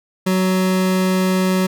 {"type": "tone pair together", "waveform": "square", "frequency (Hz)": [186.45, 372.5], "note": ["F#3", "F#4"], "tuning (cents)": [14, 12], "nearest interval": "octave", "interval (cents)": 1198, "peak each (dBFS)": [-16, -23], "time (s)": [0.26, 1.67], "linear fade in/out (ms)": 10, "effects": []}